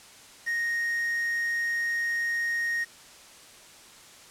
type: tone with quantisation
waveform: triangle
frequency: 1864.7 Hz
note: A#6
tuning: in tune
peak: -24 dBFS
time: 0.46-2.85 s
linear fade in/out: 20 ms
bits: 7
effects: white hiss -50 dBFS RMS until 4.3 s + low-pass 9000 Hz 12 dB/octave